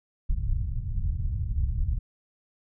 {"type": "low-pass noise", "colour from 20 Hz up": "pink", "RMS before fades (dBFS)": -27, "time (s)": [0.29, 1.99], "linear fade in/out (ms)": 10, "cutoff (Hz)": 110, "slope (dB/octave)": 24, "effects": []}